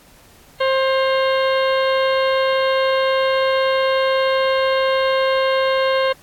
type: harmonic tone with a mistuned harmonic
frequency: 530 Hz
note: C5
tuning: 22 cents sharp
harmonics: 1 / 2 / 3 / 4 / 5 / 6 / 7 / 8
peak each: -16 / -22 / -26 / -28 / -30 / -32 / -33 / -34 dBFS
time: 0.6-6.13 s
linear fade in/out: 10 ms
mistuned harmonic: 5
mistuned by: +92 cents
effects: pink hiss -49 dBFS RMS until 6.22 s + AAC 64 kbps